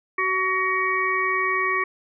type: harmonic tone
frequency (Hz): 375.8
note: F#4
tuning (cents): +27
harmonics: 1 / 3 / 5 / 6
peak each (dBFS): -29 / -24 / -25 / -26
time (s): 0.18-1.84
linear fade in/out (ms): 5
effects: none